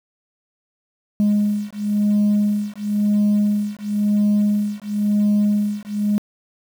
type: beating tone pair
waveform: sine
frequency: 206.9 / 207.87 Hz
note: G#3 / G#3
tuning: -6 / +2 cents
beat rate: 0.97 Hz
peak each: -17 dBFS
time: 1.2-6.18 s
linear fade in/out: 0 ms
effects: tanh soft clip ceiling -12 dBFS + 7-bit